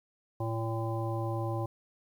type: harmonic tone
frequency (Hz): 113.2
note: A2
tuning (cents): +50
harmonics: 1 / 3 / 5 / 7 / 9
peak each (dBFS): -32 / -37 / -39 / -40 / -42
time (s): 0.4-1.66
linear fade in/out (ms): 5
effects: 10-bit